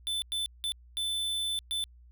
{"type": "tone bursts at uneven times", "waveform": "square", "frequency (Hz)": 3520, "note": "A7", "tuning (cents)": 0, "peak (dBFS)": -30, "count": 5, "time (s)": [[0.07, 0.22], [0.32, 0.46], [0.64, 0.72], [0.97, 1.59], [1.71, 1.84]], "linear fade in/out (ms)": 0, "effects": ["added 60 Hz sine -52 dBFS peak until 2.11 s"]}